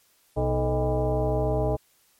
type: tone with frequency modulation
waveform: sine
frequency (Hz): 246.9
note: B3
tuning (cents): 0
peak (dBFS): -21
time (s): 0.36-1.77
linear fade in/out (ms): 20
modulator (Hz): 187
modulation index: 2.7
effects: white hiss -63 dBFS RMS until 2.19 s + MP3 64 kbps